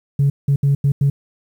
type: tone bursts at uneven times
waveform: sine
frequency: 140.2 Hz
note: C#3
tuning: 20 cents sharp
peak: -10 dBFS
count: 5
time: 0.19-0.3 / 0.48-0.56 / 0.63-0.75 / 0.84-0.92 / 1.01-1.1 s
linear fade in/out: 5 ms
effects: tanh soft clip ceiling -9 dBFS + 8-bit